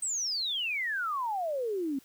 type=exponential sweep; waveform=sine; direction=down; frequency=8372 to 260 Hz; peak=-29 dBFS; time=0.02-1.99 s; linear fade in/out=5 ms; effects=white hiss -60 dBFS RMS until 2.04 s